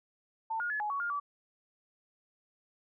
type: tone with pitch steps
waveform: sine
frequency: 894 / 1430 / 1709 / 840 / 1121 / 1411 / 1151 Hz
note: A5 / F6 / G#6 / G#5 / C#6 / F6 / D6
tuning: +27 / +41 / +49 / +19 / +19 / +17 / -35 cents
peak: -31 dBFS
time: 0.5-1.2 s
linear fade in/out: 10 ms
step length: 100 ms
effects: none